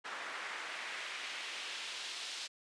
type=noise with band-pass filter sweep; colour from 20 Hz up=pink; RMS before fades=-43 dBFS; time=0.04-2.48 s; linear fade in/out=20 ms; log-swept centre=1500 to 4100 Hz; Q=1.3; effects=high-pass 300 Hz 12 dB/octave + resampled to 22050 Hz